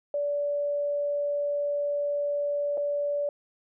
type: tone with dropouts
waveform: sine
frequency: 578 Hz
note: D5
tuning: 28 cents flat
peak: -25 dBFS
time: 0.14-3.29 s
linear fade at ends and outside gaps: 2 ms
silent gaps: 2.773-2.777 s
effects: none